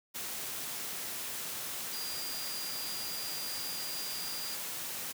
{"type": "tone in noise", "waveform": "sine", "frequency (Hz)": 4803, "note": "D8", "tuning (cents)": 38, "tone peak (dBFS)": -40, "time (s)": [1.92, 4.56], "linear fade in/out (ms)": 20, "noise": "white", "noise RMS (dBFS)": -39, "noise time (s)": [0.14, 5.13], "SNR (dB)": -4, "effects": ["high-pass 100 Hz 12 dB/octave"]}